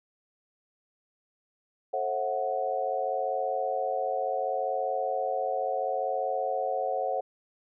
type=chord; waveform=sine; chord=F# half-diminished seventh; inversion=first; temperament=equal with one note detuned; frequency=440 / 534.9 / 659.3 / 740 Hz; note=A4 / C5 / E5 / F#5; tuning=0 / +38 / 0 / 0 cents; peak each=-36 / -31 / -35 / -30 dBFS; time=1.93-7.21 s; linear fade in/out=10 ms; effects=none